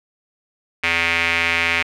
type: tone with band-pass filter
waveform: square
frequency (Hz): 84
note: E2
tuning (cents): +33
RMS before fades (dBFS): -19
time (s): 0.83-1.83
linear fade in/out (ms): 10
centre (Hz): 2300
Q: 3.9
effects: none